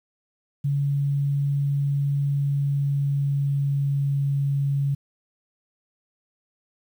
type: tone with pitch glide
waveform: sine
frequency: 141.3 to 139.92 Hz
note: C#3 to C#3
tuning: +34 to +17 cents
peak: -20 dBFS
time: 0.64-4.95 s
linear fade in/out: 10 ms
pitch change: -17 cents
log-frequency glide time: 2.27-4.3 s
effects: 9-bit